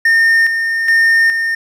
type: tone with tremolo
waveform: triangle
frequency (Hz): 1822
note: A#6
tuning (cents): -40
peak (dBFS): -6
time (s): 0.05-1.55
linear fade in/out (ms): 5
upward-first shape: square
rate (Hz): 1.2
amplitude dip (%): 50
effects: none